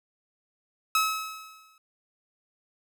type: tone with exponential decay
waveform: sawtooth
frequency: 1288 Hz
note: E6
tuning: 41 cents flat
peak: -16 dBFS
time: 0.95-1.78 s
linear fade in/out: 2 ms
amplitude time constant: 180 ms
effects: none